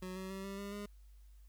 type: tone with pitch steps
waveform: 25% pulse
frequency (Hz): 184.7 / 188.58 / 192.54 / 196.59 / 200.7 / 204.9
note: F#3 / F#3 / G3 / G3 / G3 / G#3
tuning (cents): -3 / +33 / -31 / +5 / +41 / -23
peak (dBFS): -38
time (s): 0.02-0.86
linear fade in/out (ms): 5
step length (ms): 140
effects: added 50 Hz sine -55 dBFS peak until 1.48 s + white hiss -75 dBFS RMS until 1.48 s